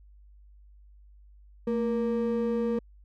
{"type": "ring-modulated tone", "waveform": "triangle", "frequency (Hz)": 349.2, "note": "F4", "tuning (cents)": 0, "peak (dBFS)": -20, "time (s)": [1.67, 2.79], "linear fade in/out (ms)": 5, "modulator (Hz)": 124, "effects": ["added 50 Hz sine -51 dBFS peak until 3.04 s"]}